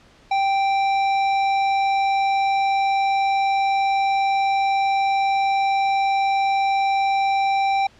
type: tone with hard clipping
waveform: triangle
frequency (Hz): 784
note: G5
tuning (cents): 0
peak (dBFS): -19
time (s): 0.31-7.87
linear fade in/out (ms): 5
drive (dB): 16
effects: pink hiss -52 dBFS RMS until 7.99 s + low-pass 5000 Hz 12 dB/octave